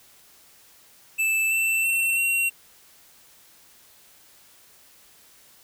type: tone with pitch steps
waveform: square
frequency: 2637 / 2671 / 2705 / 2739 Hz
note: E7 / E7 / E7 / F7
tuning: 0 / +22 / +44 / -34 cents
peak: -21 dBFS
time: 1.18-2.5 s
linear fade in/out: 20 ms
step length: 330 ms
effects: white hiss -54 dBFS RMS until 5.63 s